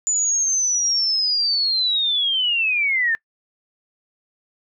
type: linear sweep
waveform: sine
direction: down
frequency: 7040 to 1760 Hz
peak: -17 dBFS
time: 0.07-3.15 s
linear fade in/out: 0 ms
effects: noise-tail reverb RT60 0.1 s tail -24 dB re dry